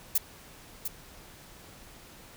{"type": "noise with echo", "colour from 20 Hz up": "violet", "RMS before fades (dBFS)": -24, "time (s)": [0.15, 0.18], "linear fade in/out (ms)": 5, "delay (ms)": 700, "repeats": 1, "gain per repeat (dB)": -8, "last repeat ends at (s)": 0.88, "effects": ["pink hiss -51 dBFS RMS until 2.36 s"]}